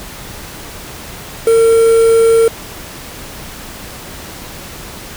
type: tone with quantisation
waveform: triangle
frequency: 455.3 Hz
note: A#4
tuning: 41 cents flat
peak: -4 dBFS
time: 1.47-2.48 s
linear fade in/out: 2 ms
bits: 4
effects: pink hiss -30 dBFS RMS until 5.16 s